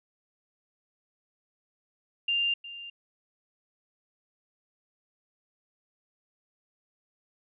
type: tone with echo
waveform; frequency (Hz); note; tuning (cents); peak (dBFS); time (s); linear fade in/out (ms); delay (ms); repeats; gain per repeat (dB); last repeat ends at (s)
sine; 2794; F7; 0; -24; 2.28-2.54; 5; 360; 1; -15; 2.9
effects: none